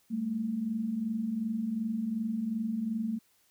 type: tone pair together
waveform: sine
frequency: 201.6 / 224.3 Hz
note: G3 / A3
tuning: +49 / +34 cents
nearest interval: major second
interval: 185 cents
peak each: -37 / -30 dBFS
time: 0.1-3.19 s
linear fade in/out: 20 ms
effects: white hiss -68 dBFS RMS until 3.5 s